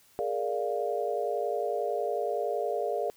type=chord; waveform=sine; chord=Bb dominant seventh; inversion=third; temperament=equal; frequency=415.3 / 466.2 / 587.3 / 698.5 Hz; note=Ab4 / Bb4 / D5 / F5; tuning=0 / 0 / 0 / 0 cents; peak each=-33 dBFS; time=0.19-3.1 s; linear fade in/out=0 ms; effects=white hiss -61 dBFS RMS until 3.16 s